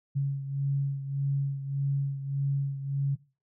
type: beating tone pair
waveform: sine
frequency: 138.59 / 140.29 Hz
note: C#3 / C#3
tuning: 0 / +21 cents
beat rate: 1.7 Hz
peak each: -27 / -33 dBFS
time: 0.15-3.16 s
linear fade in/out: 20 ms
effects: noise-tail reverb RT60 0.3 s tail -18 dB re dry